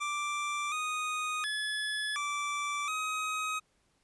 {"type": "tone with pitch steps", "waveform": "25% pulse", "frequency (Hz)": [1176, 1242, 1710, 1166, 1263], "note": ["D6", "D#6", "A6", "D6", "D#6"], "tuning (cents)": [2, -3, -50, -13, 26], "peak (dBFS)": -28, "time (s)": [0, 3.6], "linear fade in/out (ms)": 20, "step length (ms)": 720, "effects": ["pink hiss -72 dBFS RMS until 4.03 s", "resampled to 24000 Hz"]}